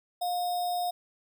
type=tone with sample-and-hold; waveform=sine; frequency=710 Hz; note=F5; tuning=28 cents sharp; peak=-27 dBFS; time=0.21-0.91 s; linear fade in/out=10 ms; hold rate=4410 Hz; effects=none